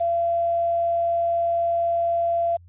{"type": "tone with quantisation", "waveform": "sine", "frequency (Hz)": 681, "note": "F5", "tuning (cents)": -44, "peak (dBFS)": -19, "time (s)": [0, 2.57], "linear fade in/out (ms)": 10, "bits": 8, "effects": ["added 87 Hz sine -46 dBFS peak until 2.68 s", "resampled to 8000 Hz"]}